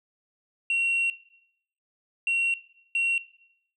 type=tone bursts at uneven times; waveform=sine; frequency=2737 Hz; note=F7; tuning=36 cents flat; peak=-20 dBFS; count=3; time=0.7-1.1 / 2.27-2.54 / 2.95-3.18 s; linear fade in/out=2 ms; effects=noise-tail reverb RT60 0.7 s tail -18 dB re dry + tanh soft clip ceiling -20 dBFS